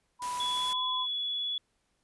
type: tone with pitch glide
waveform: sine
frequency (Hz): 987.8 to 1016.2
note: B5 to B5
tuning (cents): 0 to +49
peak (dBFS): -32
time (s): 0.19-1.07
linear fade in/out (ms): 50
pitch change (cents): +49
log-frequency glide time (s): 0.42-0.84
type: noise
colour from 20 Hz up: white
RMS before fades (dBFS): -41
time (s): 0.22-0.73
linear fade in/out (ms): 0
type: tone with vibrato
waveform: sine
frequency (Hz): 3400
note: G#7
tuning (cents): +40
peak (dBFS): -30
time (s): 0.4-1.58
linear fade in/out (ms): 2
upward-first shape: sine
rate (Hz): 19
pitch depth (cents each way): 12
effects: pink hiss -75 dBFS RMS until 2.03 s + resampled to 24000 Hz